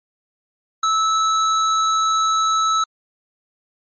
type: tone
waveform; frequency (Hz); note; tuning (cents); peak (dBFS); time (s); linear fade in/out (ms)
square; 1306; E6; -17; -16; 0.83-2.84; 5
effects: MP3 32 kbps